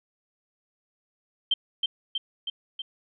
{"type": "tone with echo", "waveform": "sine", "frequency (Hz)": 3136, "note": "G7", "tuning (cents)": 0, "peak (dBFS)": -19, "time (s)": [1.51, 1.54], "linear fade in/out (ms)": 5, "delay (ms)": 320, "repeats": 4, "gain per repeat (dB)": -3, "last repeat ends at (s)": 2.82, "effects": []}